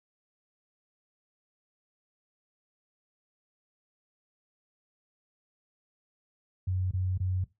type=tone bursts; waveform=sine; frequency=92.5 Hz; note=F#2; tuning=in tune; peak=-26 dBFS; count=3; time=6.67-7.44 s; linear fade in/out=5 ms; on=240 ms; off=25 ms; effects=noise-tail reverb RT60 0.2 s tail -17 dB re dry + high-pass 60 Hz 12 dB/octave